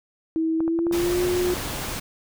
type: tone with pitch glide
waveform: sine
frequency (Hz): 322.8 to 358.2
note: E4 to F4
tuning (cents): -36 to +44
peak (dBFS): -20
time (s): 0.36-1.54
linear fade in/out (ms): 0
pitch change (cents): +180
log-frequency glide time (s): 0.57-1.22
type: clicks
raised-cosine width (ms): 1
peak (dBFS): -20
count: 11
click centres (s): 0.605 / 0.679 / 0.79 / 0.868 / 0.912 / 1.076 / 1.267 / 1.313 / 1.503 / 1.568 / 1.785
type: noise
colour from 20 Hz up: pink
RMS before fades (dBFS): -30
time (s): 0.92-2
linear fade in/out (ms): 10
effects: none